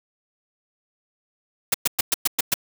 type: noise bursts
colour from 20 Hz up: white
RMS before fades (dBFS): -19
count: 7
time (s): 1.72-2.541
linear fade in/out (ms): 5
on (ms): 23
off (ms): 110
effects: none